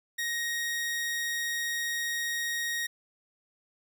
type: tone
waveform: sawtooth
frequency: 1875 Hz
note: A#6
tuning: 10 cents sharp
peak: -26 dBFS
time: 0.18-2.87 s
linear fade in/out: 10 ms
effects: 11-bit